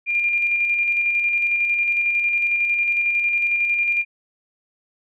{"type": "tone with tremolo", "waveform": "sine", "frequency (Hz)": 2400, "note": "D7", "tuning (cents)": 37, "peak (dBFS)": -16, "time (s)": [0.06, 4.05], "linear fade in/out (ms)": 50, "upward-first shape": "square", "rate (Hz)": 11, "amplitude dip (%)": 30, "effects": []}